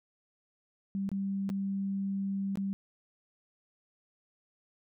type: tone with dropouts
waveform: sine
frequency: 196 Hz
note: G3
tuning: in tune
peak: -30 dBFS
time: 0.95-2.73 s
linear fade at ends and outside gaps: 0 ms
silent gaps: 1.091-1.116 / 1.492-1.5 / 2.556-2.573 s
effects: none